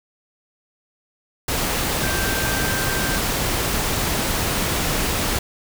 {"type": "tone in noise", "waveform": "sine", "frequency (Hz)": 1568, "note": "G6", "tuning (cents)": 0, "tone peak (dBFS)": -27, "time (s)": [2.03, 3.18], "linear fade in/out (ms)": 5, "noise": "pink", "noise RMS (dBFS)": -22, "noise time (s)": [1.48, 5.39], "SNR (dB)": -8, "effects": []}